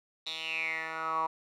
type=tone with band-pass filter sweep; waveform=10% pulse; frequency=160.8 Hz; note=E3; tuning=43 cents flat; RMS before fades=-34 dBFS; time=0.26-1.27 s; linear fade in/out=10 ms; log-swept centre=3800 to 1000 Hz; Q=8.9; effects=none